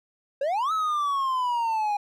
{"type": "exponential two-way sweep", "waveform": "triangle", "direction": "up then down", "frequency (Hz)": [529, 1309, 813], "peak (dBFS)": -21, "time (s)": [0.41, 1.97], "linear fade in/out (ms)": 5, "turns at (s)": 0.72, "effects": []}